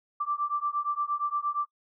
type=beating tone pair; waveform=sine; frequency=1169 / 1177.6 Hz; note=D6 / D6; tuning=-8 / +4 cents; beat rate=8.6 Hz; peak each=-30 dBFS; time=0.2-1.66 s; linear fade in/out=10 ms; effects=noise-tail reverb RT60 0.1 s tail -25 dB re dry